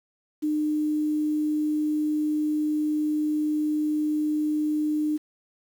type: tone with quantisation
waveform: sine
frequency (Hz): 303.3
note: D#4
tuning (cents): -44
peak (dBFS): -22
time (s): 0.42-5.18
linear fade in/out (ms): 20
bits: 8
effects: none